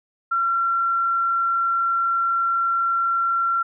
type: tone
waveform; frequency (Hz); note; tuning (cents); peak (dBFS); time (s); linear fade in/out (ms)
sine; 1364; F6; -41; -18; 0.31-3.63; 10
effects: none